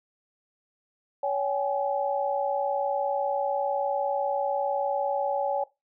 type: tone cluster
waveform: sine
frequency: 563 / 782 / 842 Hz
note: C#5 / G5 / G#5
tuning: +27 / -4 / +24 cents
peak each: -27 / -30 / -30 dBFS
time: 1.23-5.64 s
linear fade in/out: 5 ms
effects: noise-tail reverb RT60 0.2 s tail -18 dB re dry